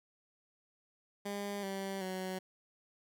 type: tone with pitch steps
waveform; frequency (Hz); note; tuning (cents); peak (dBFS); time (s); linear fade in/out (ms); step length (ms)
15% pulse; 202.2 / 194.3 / 186.71; G#3 / G3 / F#3; -46 / -15 / +16; -31; 1.25-2.39; 10; 380
effects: none